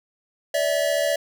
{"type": "tone pair together", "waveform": "square", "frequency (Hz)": [575.4, 650], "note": ["D5", "E5"], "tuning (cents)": [-36, -24], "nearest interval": "major second", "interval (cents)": 212, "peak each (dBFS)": [-23, -24], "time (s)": [0.54, 1.16], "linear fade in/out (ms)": 5, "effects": []}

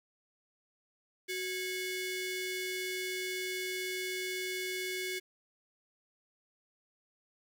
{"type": "ring-modulated tone", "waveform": "sawtooth", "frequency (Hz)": 1279, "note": "D#6", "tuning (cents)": 47, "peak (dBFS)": -28, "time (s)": [1.28, 5.2], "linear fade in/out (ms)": 20, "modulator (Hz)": 908, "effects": ["11-bit"]}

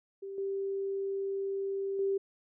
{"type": "tone with level steps", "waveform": "sine", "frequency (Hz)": 392, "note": "G4", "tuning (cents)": 0, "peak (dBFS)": [-38, -31, -27], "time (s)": [0.22, 2.18], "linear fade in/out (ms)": 10, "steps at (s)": [0.38, 1.99], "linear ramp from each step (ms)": 2, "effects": []}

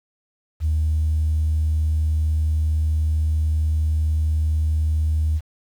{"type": "tone", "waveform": "sine", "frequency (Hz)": 77.78, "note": "D#2", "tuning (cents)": 0, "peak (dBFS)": -16, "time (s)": [0.6, 5.41], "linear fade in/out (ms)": 50, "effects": ["tanh soft clip ceiling -13 dBFS", "8-bit"]}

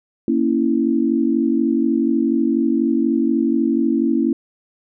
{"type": "chord", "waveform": "sine", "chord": "A# diminished", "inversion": "none", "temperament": "equal", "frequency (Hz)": [233.1, 277.2, 329.6], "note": ["A#3", "C#4", "E4"], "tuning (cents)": [0, 0, 0], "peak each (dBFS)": -19, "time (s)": [0.28, 4.33], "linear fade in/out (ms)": 2, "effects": []}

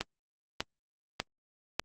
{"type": "click train", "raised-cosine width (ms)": 0.2, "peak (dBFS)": -12, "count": 4, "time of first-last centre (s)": [0.01, 1.796], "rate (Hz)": 1.68, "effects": ["Opus 32 kbps"]}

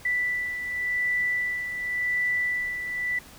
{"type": "beating tone pair", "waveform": "sine", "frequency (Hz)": [1975.5, 1976.4], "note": ["B6", "B6"], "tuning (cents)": [0, 1], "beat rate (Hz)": 0.9, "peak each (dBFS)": [-25, -33], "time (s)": [0.05, 3.19], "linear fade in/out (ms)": 5, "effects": ["pink hiss -48 dBFS RMS until 3.38 s"]}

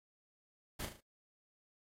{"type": "noise with echo", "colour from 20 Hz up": "pink", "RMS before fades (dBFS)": -42, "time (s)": [0.79, 0.86], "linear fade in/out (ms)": 10, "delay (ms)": 37, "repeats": 4, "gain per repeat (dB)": -6, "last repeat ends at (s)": 1.008, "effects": ["AAC 48 kbps"]}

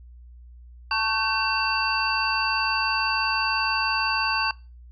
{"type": "tone cluster", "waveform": "sine", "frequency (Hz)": [886, 1112, 1533, 2703, 4621], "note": ["A5", "C#6", "G6", "E7", "D8"], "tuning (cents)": [12, 5, -39, 43, -29], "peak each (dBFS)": -28, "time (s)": [0.91, 4.51], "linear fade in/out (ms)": 2, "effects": ["noise-tail reverb RT60 0.3 s tail -22 dB re dry", "added 60 Hz sine -43 dBFS peak until 4.91 s"]}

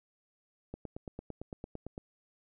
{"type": "click train", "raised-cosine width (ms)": 2, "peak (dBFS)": -27, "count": 12, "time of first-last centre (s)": [0.74, 1.979], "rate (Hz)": 8.88, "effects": []}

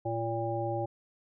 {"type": "harmonic tone", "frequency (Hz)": 114.7, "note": "A#2", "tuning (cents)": -28, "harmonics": [1, 3, 5, 7], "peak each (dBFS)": [-35, -35, -35, -35], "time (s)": [0.05, 0.86], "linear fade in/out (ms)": 10, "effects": []}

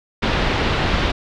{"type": "low-pass noise", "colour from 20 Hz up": "pink", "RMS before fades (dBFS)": -19, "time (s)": [0.22, 1.12], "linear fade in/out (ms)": 10, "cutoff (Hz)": 4000, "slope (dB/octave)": 24, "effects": []}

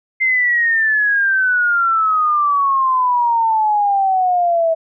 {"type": "exponential sweep", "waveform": "sine", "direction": "down", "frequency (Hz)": [2093, 646], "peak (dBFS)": -12, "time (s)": [0.2, 4.75], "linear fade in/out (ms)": 20, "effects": []}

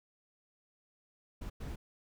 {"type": "noise bursts at uneven times", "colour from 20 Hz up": "brown", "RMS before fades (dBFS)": -41, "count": 2, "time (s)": [[1.41, 1.5], [1.6, 1.76]], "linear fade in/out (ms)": 10, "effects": []}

